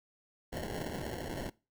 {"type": "noise with sample-and-hold", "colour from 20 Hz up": "white", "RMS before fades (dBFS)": -39, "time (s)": [0.52, 1.5], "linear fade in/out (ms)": 10, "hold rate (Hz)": 1225, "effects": ["noise-tail reverb RT60 0.3 s tail -22 dB re dry"]}